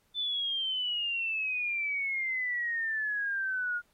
sine exponential sweep, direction down, 3540 to 1421 Hz, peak -29 dBFS, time 0.14-3.82 s, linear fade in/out 50 ms, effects pink hiss -71 dBFS RMS until 3.93 s + AAC 48 kbps

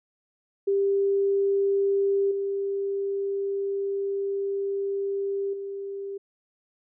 sine tone with level steps, 395.9 Hz, G4, 17 cents sharp, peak -20 / -25 / -31 dBFS, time 0.67-6.18 s, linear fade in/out 10 ms, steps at 2.31 / 5.53 s, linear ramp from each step 5 ms, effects none

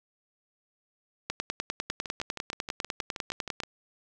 two click trains, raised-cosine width 0.2 ms, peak -13 / -19 dBFS, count 24 / 12, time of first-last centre 1.3-3.602 / 1.9-3.635 s, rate 9.99 / 6.34 Hz, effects none

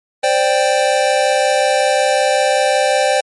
square chord, C suspended second, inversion none, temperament just, 523.3 / 588.7 / 784.9 Hz, C5 / D5 / G5, 0 / +4 / +2 cents, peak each -17 dBFS, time 0.23-3.21 s, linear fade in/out 10 ms, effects MP3 48 kbps

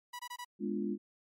sawtooth tone bursts, 978 Hz, B5, 17 cents flat, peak -37 dBFS, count 4, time 0.13-0.448 s, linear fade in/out 10 ms, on 63 ms, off 22 ms
sine chord, G# diminished seventh, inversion none, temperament equal, 207.7 / 246.9 / 293.7 / 349.2 Hz, G#3 / B3 / D4 / F4, 0 / 0 / 0 / 0 cents, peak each -35 / -40 / -39 / -38 dBFS, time 0.59-0.98 s, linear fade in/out 50 ms
effects MP3 64 kbps

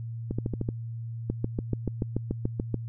two click trains, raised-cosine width 3 ms, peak -16 / -14 dBFS, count 6 / 11, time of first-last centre 0.31-0.689 / 1.3-2.743 s, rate 13.2 / 6.93 Hz, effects added 115 Hz sine -33 dBFS peak until 2.88 s

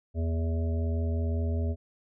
harmonic tone with a mistuned harmonic, 82.3 Hz, E2, 2 cents flat, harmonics 1 / 3 / 5 / 7 / 8, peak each -26 / -36 / -40 / -43 / -44 dBFS, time 0.14-1.76 s, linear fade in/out 50 ms, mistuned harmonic 3, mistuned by -37 cents, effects none

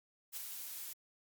blue noise with ADSR envelope, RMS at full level -40 dBFS, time 0.32-0.93 s, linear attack 48 ms, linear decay 8 ms, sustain -5 dB, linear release 3 ms, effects Opus 48 kbps

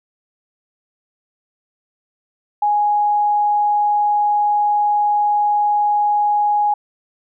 sine tone, 830.6 Hz, G#5, in tune, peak -13 dBFS, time 2.62-6.74 s, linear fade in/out 5 ms, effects none

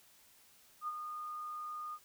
sine tone with ADSR envelope, 1224 Hz, D#6, 29 cents flat, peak -34 dBFS, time 0.81-1.99 s, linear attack 66 ms, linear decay 37 ms, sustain -6 dB, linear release 55 ms, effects white hiss -64 dBFS RMS until 2.04 s

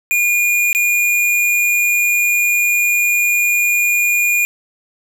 square tone with dropouts, 2430 Hz, D#7, 42 cents flat, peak -13 dBFS, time 0.11-4.45 s, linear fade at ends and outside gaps 0 ms, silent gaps 0.729-0.749 s, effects none

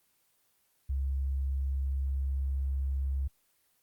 sine tone, 67.7 Hz, C#2, 40 cents flat, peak -28 dBFS, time 0.89-3.28 s, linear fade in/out 10 ms, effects white hiss -71 dBFS RMS until 3.82 s + Opus 24 kbps

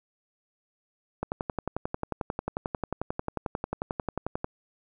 click train, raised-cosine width 1 ms, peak -15 dBFS, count 37, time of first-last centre 1.23-4.444 s, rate 11.2 Hz, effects none

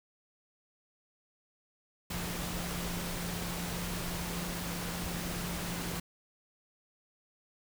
sine tone in noise, 174.61 Hz, F3, in tune, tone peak -39 dBFS, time 2.1-6 s, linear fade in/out 5 ms, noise pink, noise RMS -38 dBFS, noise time 2.1-6 s, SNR -4 dB, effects none

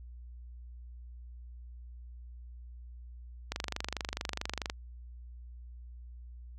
click train, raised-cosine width 0.2 ms, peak -16 dBFS, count 30, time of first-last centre 3.52-4.699 s, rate 24.6 Hz, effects added 60 Hz sine -45 dBFS peak until 6.58 s

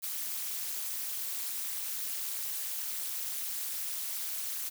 blue noise with amplitude modulation, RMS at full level -32 dBFS, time 0.02-4.7 s, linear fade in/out 20 ms, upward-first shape sine, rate 220 Hz, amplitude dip 100%, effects none

